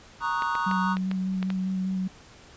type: chord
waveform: triangle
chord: D# minor seventh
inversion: second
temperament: equal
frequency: 932.3 / 1108.7 / 1244.5 / 1480 Hz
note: A#5 / C#6 / D#6 / F#6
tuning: 0 / 0 / 0 / 0 cents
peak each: -27 / -29 / -29 / -30 dBFS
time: 0.2-0.97 s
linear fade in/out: 50 ms
type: clicks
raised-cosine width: 0.3 ms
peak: -18 dBFS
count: 7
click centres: 0.422 / 0.553 / 0.713 / 0.969 / 1.114 / 1.428 / 1.503 s
type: tone with vibrato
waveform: sine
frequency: 188 Hz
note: F#3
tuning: 28 cents sharp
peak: -25 dBFS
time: 0.66-2.08 s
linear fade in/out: 10 ms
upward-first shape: square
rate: 5 Hz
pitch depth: 12 cents each way
effects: pink hiss -51 dBFS RMS until 2.56 s + resampled to 16000 Hz